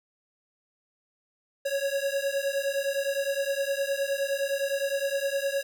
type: beating tone pair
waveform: square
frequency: 549 / 558.7 Hz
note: C#5 / C#5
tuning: -17 / +13 cents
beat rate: 9.7 Hz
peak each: -30 dBFS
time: 1.65-5.63 s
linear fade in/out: 10 ms
effects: none